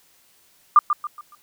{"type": "tone with echo", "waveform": "sine", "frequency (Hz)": 1197, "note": "D6", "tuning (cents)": 33, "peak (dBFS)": -7, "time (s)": [0.76, 0.79], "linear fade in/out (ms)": 2, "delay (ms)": 140, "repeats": 4, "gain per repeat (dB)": -9, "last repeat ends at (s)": 1.35, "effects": ["white hiss -58 dBFS RMS until 1.42 s"]}